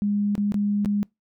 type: tone with dropouts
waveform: sine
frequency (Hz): 204.8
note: G#3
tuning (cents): -24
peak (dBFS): -20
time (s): 0.02-1.03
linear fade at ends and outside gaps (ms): 0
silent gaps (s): 0.353-0.379 / 0.521-0.543 / 0.848-0.858
effects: noise-tail reverb RT60 0.2 s tail -26 dB re dry